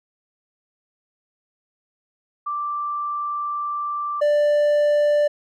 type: tone pair in turn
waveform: sine / triangle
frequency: 1174.7 / 589.6 Hz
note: D6 / D5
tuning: 0 / +7 cents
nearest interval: octave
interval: 1193 cents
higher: first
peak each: -23 / -13 dBFS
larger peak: second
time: 2.46-4.21 / 4.21-5.28 s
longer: first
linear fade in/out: 10 ms
effects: none